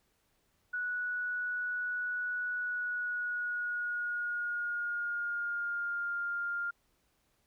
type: tone with pitch glide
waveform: sine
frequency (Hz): 1471 to 1402.1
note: F#6 to F6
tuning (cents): -11 to +6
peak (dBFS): -32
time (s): 0.73-6.71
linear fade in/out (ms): 10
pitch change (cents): -83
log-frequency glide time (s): 2.56-6.14
effects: pink hiss -74 dBFS RMS until 7.46 s